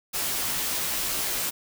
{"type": "noise with comb filter", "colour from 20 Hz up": "white", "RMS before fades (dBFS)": -28, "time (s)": [0.13, 1.51], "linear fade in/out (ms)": 20, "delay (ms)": 15, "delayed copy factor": -0.6, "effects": []}